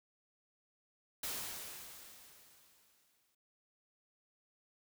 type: noise with exponential decay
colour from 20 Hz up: white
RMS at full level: -39 dBFS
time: 1.23-3.35 s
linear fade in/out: 5 ms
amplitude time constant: 460 ms
effects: none